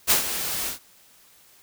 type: noise with ADSR envelope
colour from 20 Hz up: white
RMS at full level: -17 dBFS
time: 0.07-0.79 s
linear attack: 37 ms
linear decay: 110 ms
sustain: -11 dB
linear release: 120 ms
effects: white hiss -55 dBFS RMS until 1.62 s